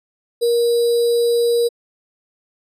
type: tone with sample-and-hold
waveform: sine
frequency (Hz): 472.2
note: A#4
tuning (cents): +22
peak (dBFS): -13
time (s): 0.41-1.69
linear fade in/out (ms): 20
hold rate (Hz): 4410
effects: resampled to 32000 Hz